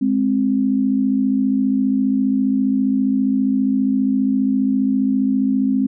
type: tone pair together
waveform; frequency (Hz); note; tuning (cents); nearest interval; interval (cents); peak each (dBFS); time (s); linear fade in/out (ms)
sine; 208.8 / 263.7; G#3 / C4; +10 / +14; major third; 404; -19 / -16; 0.01-5.87; 10
effects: none